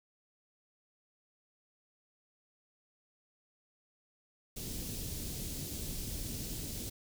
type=band-stop noise; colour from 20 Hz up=pink; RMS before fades=-40 dBFS; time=4.56-6.9 s; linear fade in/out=10 ms; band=310 to 4600 Hz; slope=12 dB/octave; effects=none